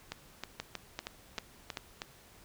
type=two click trains; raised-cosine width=0.2 ms; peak=-19 / -20 dBFS; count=4 / 7; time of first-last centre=0.6-1.772 / 0.12-2.019 s; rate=2.56 / 3.16 Hz; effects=pink hiss -58 dBFS RMS until 2.44 s